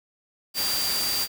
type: tone in noise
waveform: sine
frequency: 4717 Hz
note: D8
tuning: 7 cents sharp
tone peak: -26 dBFS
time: 0.54-1.28 s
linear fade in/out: 50 ms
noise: white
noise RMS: -28 dBFS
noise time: 0.54-1.28 s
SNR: -1 dB
effects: none